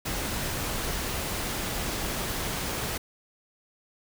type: noise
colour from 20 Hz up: pink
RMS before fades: -31 dBFS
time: 0.05-2.98 s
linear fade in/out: 10 ms
effects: none